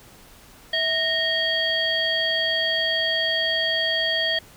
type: harmonic tone with a mistuned harmonic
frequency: 652 Hz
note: E5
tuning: 19 cents flat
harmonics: 1 / 3 / 5 / 7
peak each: -28 / -25 / -23 / -31 dBFS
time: 0.73-4.39 s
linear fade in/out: 5 ms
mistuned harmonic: 3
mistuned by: -90 cents
effects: pink hiss -49 dBFS RMS until 4.56 s